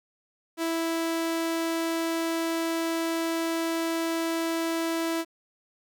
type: tone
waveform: sawtooth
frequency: 329.6 Hz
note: E4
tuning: in tune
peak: -22 dBFS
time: 0.57-5.25 s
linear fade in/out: 50 ms
effects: 10-bit